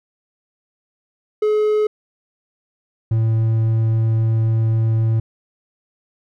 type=tone pair in turn; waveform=triangle; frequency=425.3 / 112.03 Hz; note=G#4 / A2; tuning=+41 / +32 cents; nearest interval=octave + major seventh; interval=2309 cents; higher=first; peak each=-12 dBFS; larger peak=neither; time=1.42-1.87 / 3.11-5.2 s; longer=second; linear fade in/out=5 ms; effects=none